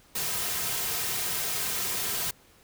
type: noise with comb filter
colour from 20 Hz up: white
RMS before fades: -30 dBFS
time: 0.15-2.31 s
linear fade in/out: 5 ms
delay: 3.5 ms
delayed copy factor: -0.55
effects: pink hiss -58 dBFS RMS until 2.63 s